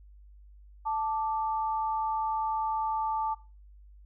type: tone pair together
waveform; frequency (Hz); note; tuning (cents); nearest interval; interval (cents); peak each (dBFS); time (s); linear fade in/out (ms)
sine; 880 / 1174.7; A5 / D6; 0 / 0; perfect fourth; 500; -28 / -35; 0.85-3.35; 20
effects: noise-tail reverb RT60 0.3 s tail -18 dB re dry + added 50 Hz sine -50 dBFS peak until 4.05 s